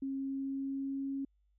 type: tone with pitch glide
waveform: sine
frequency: 270.7 to 273.5 Hz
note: C#4 to C#4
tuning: -41 to -23 cents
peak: -34 dBFS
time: 0.02-1.25 s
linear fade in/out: 5 ms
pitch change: +18 cents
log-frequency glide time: 0.18-1.12 s
effects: added 50 Hz sine -69 dBFS peak until 1.58 s